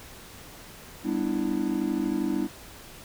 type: chord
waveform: triangle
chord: E minor seventh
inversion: first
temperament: just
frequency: 197.78 / 247.2 / 296.7 / 329.6 Hz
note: G3 / B3 / D4 / E4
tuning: +16 / +2 / +18 / 0 cents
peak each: -30 / -29 / -27 / -28 dBFS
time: 1.03-2.49 s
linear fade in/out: 50 ms
effects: pink hiss -46 dBFS RMS until 3.04 s